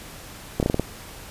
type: slowing click train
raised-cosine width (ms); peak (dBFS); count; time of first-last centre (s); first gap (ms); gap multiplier
2; -7; 6; 0.6-0.796; 28; 1.17
effects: pink hiss -41 dBFS RMS until 1.3 s + resampled to 32000 Hz